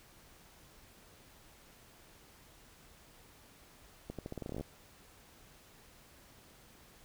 accelerating click train, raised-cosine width 2 ms, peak -27 dBFS, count 14, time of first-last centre 4.1-4.61 s, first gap 87 ms, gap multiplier 0.85, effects pink hiss -60 dBFS RMS until 7.04 s

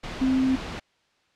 sine tone in noise, 261.6 Hz, C4, in tune, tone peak -19 dBFS, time 0.21-0.56 s, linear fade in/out 10 ms, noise pink, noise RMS -34 dBFS, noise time 0.03-0.8 s, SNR +12 dB, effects white hiss -66 dBFS RMS until 1.35 s + low-pass 4000 Hz 12 dB/octave

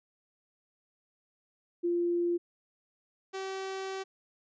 sine / sawtooth tone pair in turn, 346.5 / 383.8 Hz, F4 / G4, -14 / -37 cents, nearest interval major second, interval 177 cents, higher second, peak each -26 / -31 dBFS, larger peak first, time 1.83-2.38 / 3.33-4.04 s, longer second, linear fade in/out 20 ms, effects resampled to 16000 Hz

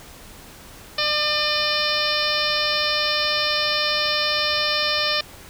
harmonic tone with a mistuned harmonic, 599 Hz, D5, 34 cents sharp, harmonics 1 / 2 / 3 / 4 / 5 / 6 / 7 / 8 / 9, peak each -28 / -28 / -28 / -28 / -28 / -28 / -28 / -28 / -28 dBFS, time 0.98-5.21 s, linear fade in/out 5 ms, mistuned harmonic 4, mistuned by +24 cents, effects pink hiss -43 dBFS RMS until 5.49 s

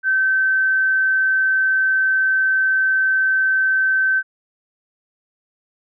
sine tone, 1542 Hz, G6, 29 cents flat, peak -14 dBFS, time 0.03-4.23 s, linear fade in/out 50 ms, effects none

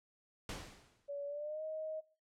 pink noise with exponential decay, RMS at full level -41 dBFS, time 0.49-1.09 s, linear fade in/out 2 ms, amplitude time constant 130 ms
sine tone with pitch glide, 569 to 627.7 Hz, C#5 to D#5, +45 to +15 cents, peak -39 dBFS, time 1.08-2.01 s, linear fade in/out 20 ms, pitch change +170 cents, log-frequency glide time 1.26-1.63 s
effects noise-tail reverb RT60 0.4 s tail -21 dB re dry + low-pass 8000 Hz 12 dB/octave

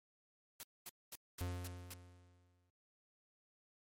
white noise bursts, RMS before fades -49 dBFS, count 6, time 0.6-1.936 s, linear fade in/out 0 ms, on 31 ms, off 230 ms
45% pulse tone with exponential decay, 89 Hz, F2, 33 cents sharp, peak -37 dBFS, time 1.41-2.7 s, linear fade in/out 0 ms, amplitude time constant 280 ms
effects MP3 64 kbps

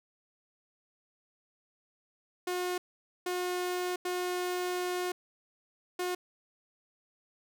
sawtooth tone bursts at uneven times, 360.2 Hz, F#4, 46 cents flat, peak -27 dBFS, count 4, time 2.47-2.78 / 3.26-3.96 / 4.05-5.12 / 5.99-6.15 s, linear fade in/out 5 ms, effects none

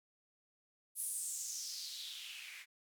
blue noise with band-pass filter sweep, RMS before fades -44 dBFS, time 0.95-2.66 s, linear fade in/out 50 ms, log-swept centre 11000 to 2000 Hz, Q 4.2, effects none

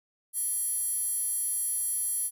square tone with high-pass filter, 647 Hz, E5, 32 cents flat, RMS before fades -30 dBFS, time 0.33-2.31 s, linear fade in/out 50 ms, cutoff 11000 Hz, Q 6.7, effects none

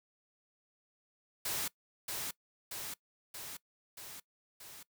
white noise with echo, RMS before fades -36 dBFS, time 1.45-1.68 s, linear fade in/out 5 ms, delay 630 ms, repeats 5, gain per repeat -3 dB, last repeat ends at 4.83 s, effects noise-tail reverb RT60 0.1 s tail -21 dB re dry

